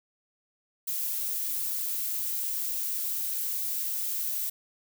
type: noise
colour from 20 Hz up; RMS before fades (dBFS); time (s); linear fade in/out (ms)
violet; -31; 0.87-4.5; 10
effects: none